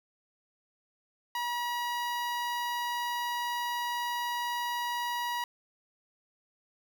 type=tone with notch filter; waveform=sawtooth; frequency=962 Hz; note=B5; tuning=46 cents flat; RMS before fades=-33 dBFS; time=1.35-5.44 s; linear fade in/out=2 ms; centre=8300 Hz; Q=1.2; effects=10-bit